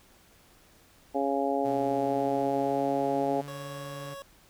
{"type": "harmonic tone", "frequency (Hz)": 138.59, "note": "C#3", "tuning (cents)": 0, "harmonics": [2, 3, 4, 5, 6], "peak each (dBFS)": [-31, -32, -31, -31, -33], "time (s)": [1.14, 3.42], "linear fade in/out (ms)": 20}
{"type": "tone with pitch glide", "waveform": "sawtooth", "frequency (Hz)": [130, 143.41], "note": ["C3", "D3"], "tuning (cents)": [-11, -41], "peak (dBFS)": -36, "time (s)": [1.64, 4.15], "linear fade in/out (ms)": 20, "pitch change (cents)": 170, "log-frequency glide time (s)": [1.98, 3.38]}
{"type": "tone", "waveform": "25% pulse", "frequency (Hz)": 554.4, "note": "C#5", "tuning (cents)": 0, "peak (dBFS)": -36, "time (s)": [3.48, 4.22], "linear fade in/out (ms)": 0}
{"effects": ["pink hiss -59 dBFS RMS until 4.49 s"]}